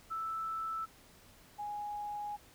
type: tone pair in turn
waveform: sine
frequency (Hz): 1318.5 / 829.1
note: E6 / G#5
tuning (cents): 0 / -3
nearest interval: minor sixth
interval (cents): 803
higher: first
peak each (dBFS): -35 / -37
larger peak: first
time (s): 0.1-0.86 / 1.58-2.37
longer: second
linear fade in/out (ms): 20
effects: pink hiss -60 dBFS RMS until 2.54 s